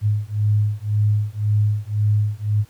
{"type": "beating tone pair", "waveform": "sine", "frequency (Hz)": [104.1, 106], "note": ["G#2", "G#2"], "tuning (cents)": [5, 36], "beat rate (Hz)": 1.9, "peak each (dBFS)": -19, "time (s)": [0.01, 2.65], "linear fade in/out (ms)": 50, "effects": ["pink hiss -54 dBFS RMS until 2.69 s", "high-pass 60 Hz 12 dB/octave"]}